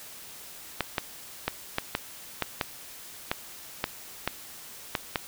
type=clicks; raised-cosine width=0.3 ms; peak=-9 dBFS; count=12; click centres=0.807 / 0.982 / 1.48 / 1.784 / 1.951 / 2.423 / 2.612 / 3.315 / 3.841 / 4.276 / 4.952 / 5.158 s; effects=white hiss -45 dBFS RMS until 5.27 s